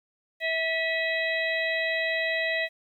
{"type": "harmonic tone with a mistuned harmonic", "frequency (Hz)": 650, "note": "E5", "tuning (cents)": -24, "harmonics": [1, 3, 4, 5, 6], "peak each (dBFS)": [-30, -27, -34, -39, -36], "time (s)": [0.4, 2.69], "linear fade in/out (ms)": 50, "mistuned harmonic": 4, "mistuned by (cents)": -37, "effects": ["10-bit"]}